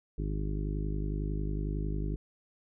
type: harmonic tone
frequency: 51 Hz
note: G#1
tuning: 31 cents flat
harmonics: 1 / 2 / 3 / 4 / 5 / 6 / 7 / 8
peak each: -32 / -41 / -37 / -44 / -45 / -42 / -46 / -46 dBFS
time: 0.18-2.16 s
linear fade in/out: 5 ms
effects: none